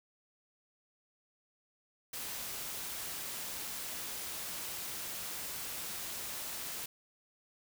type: noise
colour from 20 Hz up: white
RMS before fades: -41 dBFS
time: 2.13-6.86 s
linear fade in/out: 5 ms
effects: none